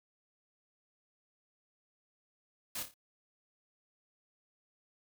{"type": "noise with echo", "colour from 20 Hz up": "white", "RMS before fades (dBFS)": -39, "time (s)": [2.75, 2.83], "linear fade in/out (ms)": 5, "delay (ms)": 28, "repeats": 4, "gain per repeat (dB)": -7, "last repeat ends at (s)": 2.942, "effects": []}